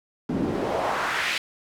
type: noise with band-pass filter sweep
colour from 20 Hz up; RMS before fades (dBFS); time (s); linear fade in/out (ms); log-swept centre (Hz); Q
pink; -26; 0.29-1.38; 2; 200 to 2800; 1.7
effects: none